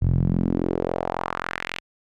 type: tone with band-pass filter sweep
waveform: sawtooth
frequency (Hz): 43.65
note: F1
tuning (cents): 0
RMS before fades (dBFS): -24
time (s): 0.01-1.8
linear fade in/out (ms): 20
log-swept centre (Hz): 100 to 2800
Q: 2.2
effects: none